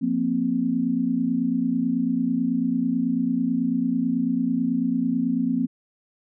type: chord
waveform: sine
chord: F suspended fourth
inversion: none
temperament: just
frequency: 174.61 / 232.8 / 261.9 Hz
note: F3 / Bb3 / C4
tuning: 0 / -2 / +2 cents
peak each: -29 / -24 / -23 dBFS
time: 0.01-5.67 s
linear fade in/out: 20 ms
effects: none